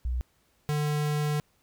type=tone pair in turn; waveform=sine / square; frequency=61.74 / 149.11 Hz; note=B1 / D3; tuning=0 / +27 cents; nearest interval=octave + minor third; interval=1527 cents; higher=second; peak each=-26 dBFS; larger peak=neither; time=0.05-0.21 / 0.69-1.4 s; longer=second; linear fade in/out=0 ms; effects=pink hiss -68 dBFS RMS until 1.62 s